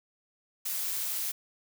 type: noise with amplitude modulation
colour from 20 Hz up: blue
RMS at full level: -31 dBFS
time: 0.65-1.32 s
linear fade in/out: 10 ms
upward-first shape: sine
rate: 186 Hz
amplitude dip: 35%
effects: none

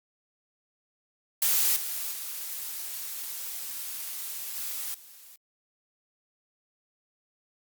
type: noise with level steps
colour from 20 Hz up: blue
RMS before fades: -24 / -33 / -36 / -34 / -50 dBFS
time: 1.42-5.36 s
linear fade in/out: 2 ms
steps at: 1.76 / 2.12 / 4.56 / 4.94 s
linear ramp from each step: 5 ms
effects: Opus 48 kbps

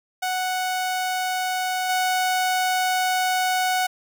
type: tone with level steps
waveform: sawtooth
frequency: 740 Hz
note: F#5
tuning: in tune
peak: -19 / -16 dBFS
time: 0.22-3.87 s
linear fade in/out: 10 ms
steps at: 1.89 s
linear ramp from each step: 5 ms
effects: none

